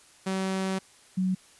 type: tone pair in turn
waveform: sawtooth / sine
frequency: 190.3 / 186.17 Hz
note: F#3 / F#3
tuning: +49 / +11 cents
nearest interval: unison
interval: 38 cents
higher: first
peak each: -23 dBFS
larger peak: neither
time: 0.26-0.79 / 1.17-1.35 s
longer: first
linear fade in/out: 10 ms
effects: white hiss -56 dBFS RMS until 1.59 s + resampled to 24000 Hz

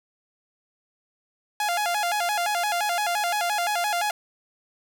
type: tone with vibrato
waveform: sawtooth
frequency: 764 Hz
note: G5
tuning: 45 cents flat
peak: -19 dBFS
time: 1.6-4.11 s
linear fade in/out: 2 ms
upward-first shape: square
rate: 5.8 Hz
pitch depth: 160 cents each way
effects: none

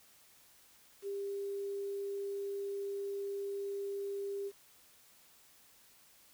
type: tone with quantisation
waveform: sine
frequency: 398.5 Hz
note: G4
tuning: 28 cents sharp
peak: -36 dBFS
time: 1.02-4.52 s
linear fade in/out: 50 ms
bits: 10
effects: white hiss -63 dBFS RMS until 6.33 s

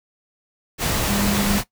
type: tone in noise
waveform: sine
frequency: 202 Hz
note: G#3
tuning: 48 cents flat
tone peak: -21 dBFS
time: 1.06-1.61 s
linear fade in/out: 50 ms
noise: pink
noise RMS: -22 dBFS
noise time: 0.78-1.64 s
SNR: -2 dB
effects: noise-tail reverb RT60 0.1 s tail -17 dB re dry

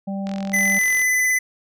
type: harmonic tone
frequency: 196 Hz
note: G3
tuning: in tune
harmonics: 1 / 3 / 4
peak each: -24 / -34 / -36 dBFS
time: 0.07-0.79 s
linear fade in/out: 10 ms
type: click train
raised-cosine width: 0.2 ms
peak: -18 dBFS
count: 34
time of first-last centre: 0.27-1.017 s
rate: 44.2 Hz
type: tone with vibrato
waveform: square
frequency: 2012 Hz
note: B6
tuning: 32 cents sharp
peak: -17 dBFS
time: 0.53-1.39 s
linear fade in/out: 10 ms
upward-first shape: sine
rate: 17 Hz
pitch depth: 10 cents each way
effects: none

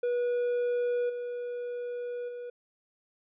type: tone with level steps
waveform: triangle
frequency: 485.8 Hz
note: B4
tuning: 29 cents flat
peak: -24 / -31 / -35 dBFS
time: 0.03-2.5 s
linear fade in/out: 5 ms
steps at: 1.09 / 2.28 s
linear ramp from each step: 10 ms
effects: resampled to 8000 Hz

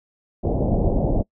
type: low-pass noise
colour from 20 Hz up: pink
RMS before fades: -20 dBFS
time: 0.43-1.23 s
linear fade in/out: 20 ms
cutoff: 730 Hz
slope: 48 dB/octave
effects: noise-tail reverb RT60 0.1 s tail -24 dB re dry

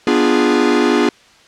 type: chord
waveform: 45% pulse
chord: B diminished seventh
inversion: none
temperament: equal with one note detuned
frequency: 246.9 / 296.2 / 349.2 / 415.3 Hz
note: B3 / D4 / F4 / Ab4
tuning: 0 / +15 / 0 / 0 cents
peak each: -17 dBFS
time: 0.07-1.09 s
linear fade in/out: 2 ms
effects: white hiss -47 dBFS RMS until 1.47 s + low-pass 5000 Hz 12 dB/octave

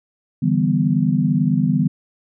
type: chord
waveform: sine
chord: E minor seventh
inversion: third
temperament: equal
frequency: 146.83 / 164.81 / 196 / 246.9 Hz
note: D3 / E3 / G3 / B3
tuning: 0 / 0 / 0 / 0 cents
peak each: -20 dBFS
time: 0.42-1.88 s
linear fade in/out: 10 ms
effects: none

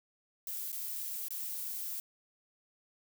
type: noise with dropouts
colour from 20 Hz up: violet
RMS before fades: -39 dBFS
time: 0.47-2 s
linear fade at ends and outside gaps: 1 ms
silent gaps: 0.719-0.727 / 1.284-1.306 s
effects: none

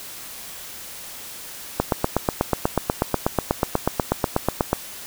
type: click train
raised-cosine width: 1 ms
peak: -3 dBFS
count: 25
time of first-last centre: 1.8-4.73 s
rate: 8.19 Hz
effects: white hiss -37 dBFS RMS until 5.06 s

